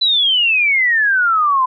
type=exponential sweep; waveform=sine; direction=down; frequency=4024 to 1006 Hz; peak=-11 dBFS; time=0.01-1.66 s; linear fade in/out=10 ms; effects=none